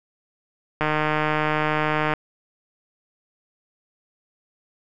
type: click train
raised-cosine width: 0.5 ms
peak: -7 dBFS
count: 204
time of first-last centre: 0.81-2.137 s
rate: 153 Hz
effects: none